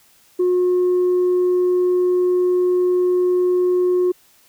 sine tone, 361 Hz, F#4, 43 cents flat, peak -12 dBFS, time 0.39-4.12 s, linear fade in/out 10 ms, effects tanh soft clip ceiling -12 dBFS + white hiss -54 dBFS RMS until 4.48 s

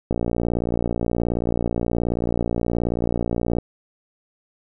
click train, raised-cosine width 2 ms, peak -9 dBFS, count 205, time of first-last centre 0.11-3.585 s, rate 58.7 Hz, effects none

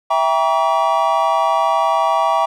triangle chord, E diminished seventh, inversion none, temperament just, 659.3 / 791.1 / 949.3 / 1139.2 Hz, E5 / G5 / Bb5 / Db6, 0 / +16 / +31 / +47 cents, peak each -17 dBFS, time 0.1-2.46 s, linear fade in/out 10 ms, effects none

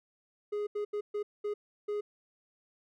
triangle tone bursts at uneven times, 415.3 Hz, G#4, in tune, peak -29 dBFS, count 6, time 0.52-0.67 / 0.75-0.85 / 0.93-1.01 / 1.14-1.23 / 1.44-1.54 / 1.88-2.01 s, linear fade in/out 10 ms, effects none

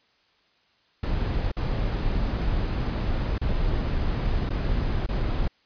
brown noise with dropouts, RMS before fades -25 dBFS, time 1.03-5.48 s, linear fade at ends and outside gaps 5 ms, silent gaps 1.517-1.567 / 3.382-3.414 / 4.493-4.503 / 5.064-5.088 s, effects white hiss -64 dBFS RMS until 5.65 s + resampled to 11025 Hz

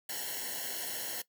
white noise with comb filter, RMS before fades -38 dBFS, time 0.09-1.22 s, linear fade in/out 5 ms, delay 0.82 ms, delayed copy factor -1, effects noise-tail reverb RT60 0.1 s tail -18 dB re dry

